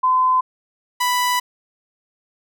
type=tone pair in turn; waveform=sine / sawtooth; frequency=1023 / 989.3 Hz; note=C6 / B5; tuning=-39 / +3 cents; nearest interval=minor second; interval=58 cents; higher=first; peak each=-13 dBFS; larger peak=neither; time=0.03-0.41 / 1-1.4 s; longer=second; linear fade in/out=10 ms; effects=none